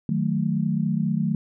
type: chord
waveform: sine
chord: D# diminished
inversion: none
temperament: equal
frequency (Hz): 155.56 / 185 / 220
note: D#3 / F#3 / A3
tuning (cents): 0 / 0 / 0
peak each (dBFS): -25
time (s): 0.09-1.35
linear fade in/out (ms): 2
effects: none